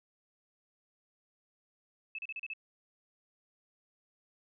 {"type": "tone bursts", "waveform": "sine", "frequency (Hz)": 2609, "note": "E7", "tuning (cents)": -18, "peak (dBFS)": -37, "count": 6, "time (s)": [2.15, 2.535], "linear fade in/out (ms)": 2, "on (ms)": 35, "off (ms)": 35, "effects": []}